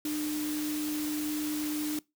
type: tone in noise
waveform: sine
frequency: 301.6 Hz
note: D4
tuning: 46 cents sharp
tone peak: -30 dBFS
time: 0.05-1.99 s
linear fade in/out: 2 ms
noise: white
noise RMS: -39 dBFS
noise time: 0.05-1.99 s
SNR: +6 dB
effects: noise-tail reverb RT60 0.2 s tail -22 dB re dry